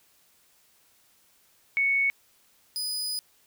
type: tone pair in turn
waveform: sine / sawtooth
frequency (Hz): 2217 / 4977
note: C#7 / D#8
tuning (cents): 0 / 0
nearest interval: octave + major second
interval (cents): 1400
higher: second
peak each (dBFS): -21 / -26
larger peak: first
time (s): 1.77-2.1 / 2.76-3.19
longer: second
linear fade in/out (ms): 0
effects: white hiss -63 dBFS RMS until 3.46 s